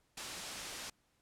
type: low-pass noise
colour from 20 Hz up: white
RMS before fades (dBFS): -45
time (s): 0.17-0.9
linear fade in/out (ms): 5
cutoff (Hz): 7700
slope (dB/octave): 12
effects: pink hiss -75 dBFS RMS until 1.21 s + low-pass 12000 Hz 12 dB/octave